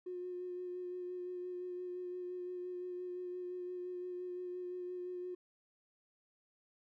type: tone with vibrato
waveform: triangle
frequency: 360 Hz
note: F#4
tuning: 47 cents flat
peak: -36 dBFS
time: 0.06-5.35 s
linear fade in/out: 10 ms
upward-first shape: sine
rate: 5.8 Hz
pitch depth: 17 cents each way
effects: tanh soft clip ceiling -38 dBFS